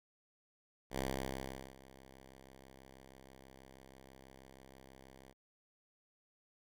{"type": "tone with ADSR envelope", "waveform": "5% pulse", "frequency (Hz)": 66.2, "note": "C2", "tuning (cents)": 21, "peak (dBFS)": -24, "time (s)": [0.9, 5.34], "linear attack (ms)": 81, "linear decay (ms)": 760, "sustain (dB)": -21, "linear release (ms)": 39, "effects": []}